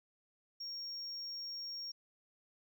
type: tone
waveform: sine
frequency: 5560 Hz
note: F8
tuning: 9 cents flat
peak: -39 dBFS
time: 0.6-1.92 s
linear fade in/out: 10 ms
effects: tanh soft clip ceiling -39 dBFS + 13-bit